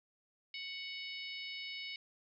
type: harmonic tone with a mistuned harmonic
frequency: 740 Hz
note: F#5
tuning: in tune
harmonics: 3 / 4 / 5 / 6 / 7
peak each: -45 / -47 / -49 / -51 / -52 dBFS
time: 0.54-1.96 s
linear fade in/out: 2 ms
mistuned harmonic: 5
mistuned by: +33 cents
effects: none